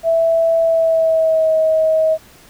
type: tone with pitch glide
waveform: sine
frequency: 659.3 to 635.4 Hz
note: E5 to D#5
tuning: 0 to +36 cents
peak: -11 dBFS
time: 0.03-2.18 s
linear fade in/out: 50 ms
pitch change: -64 cents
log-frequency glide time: 0.62-1.54 s
effects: pink hiss -45 dBFS RMS until 2.49 s